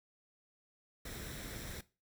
pink noise with comb filter, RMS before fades -45 dBFS, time 1.05-1.81 s, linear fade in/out 5 ms, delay 0.53 ms, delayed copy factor +0.5, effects noise-tail reverb RT60 0.3 s tail -18 dB re dry

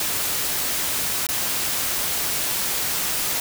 white noise with dropouts, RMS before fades -24 dBFS, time 0-3.4 s, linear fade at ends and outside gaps 2 ms, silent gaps 1.268-1.288 s, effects none

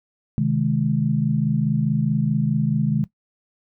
sine chord, Ab major, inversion first, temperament equal with one note detuned, 130.81 / 155.56 / 211.4 Hz, C3 / Eb3 / Ab3, 0 / 0 / +31 cents, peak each -23 / -21 / -22 dBFS, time 0.38-3.04 s, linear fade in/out 0 ms, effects noise-tail reverb RT60 0.1 s tail -17 dB re dry

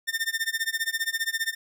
sawtooth tone with tremolo, 1808 Hz, A6, 47 cents sharp, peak -19 dBFS, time 0.07-1.55 s, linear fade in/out 20 ms, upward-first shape sine, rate 15 Hz, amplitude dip 95%, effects none

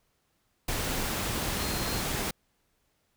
sine tone in noise, 4200 Hz, C8, 6 cents sharp, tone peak -40 dBFS, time 1.59-2.01 s, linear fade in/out 5 ms, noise pink, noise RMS -31 dBFS, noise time 0.68-2.31 s, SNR -12 dB, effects pink hiss -73 dBFS RMS until 3.16 s

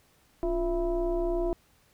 sine tone with frequency modulation, 349.2 Hz, F4, in tune, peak -25 dBFS, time 0.43-1.53 s, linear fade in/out 0 ms, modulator 318 Hz, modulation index 1, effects pink hiss -64 dBFS RMS until 1.93 s

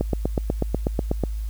click train, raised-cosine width 2 ms, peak -8 dBFS, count 11, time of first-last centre 0.01-1.237 s, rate 8.15 Hz, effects added 53 Hz sine -25 dBFS peak until 1.49 s + white hiss -52 dBFS RMS until 1.49 s

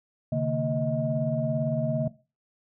sine tone cluster, 132.7 / 150.4 / 229.8 / 631 Hz, C3 / D3 / A#3 / D#5, +25 / +42 / -25 / +24 cents, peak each -29 dBFS, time 0.32-2.08 s, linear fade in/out 5 ms, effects noise-tail reverb RT60 0.3 s tail -17 dB re dry + tanh soft clip ceiling -13 dBFS

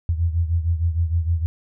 sine beating tone pair, 82.41 / 88.91 Hz, E2 / F2, 0 / +31 cents, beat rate 6.5 Hz, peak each -19 / -24 dBFS, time 0.09-1.46 s, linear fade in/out 0 ms, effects none

